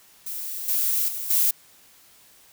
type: noise with level steps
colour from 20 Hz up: violet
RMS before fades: -32 / -23 / -31 / -20 dBFS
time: 0.26-1.51 s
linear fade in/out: 5 ms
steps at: 0.68 / 1.08 / 1.3 s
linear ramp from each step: 5 ms
effects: white hiss -54 dBFS RMS until 2.52 s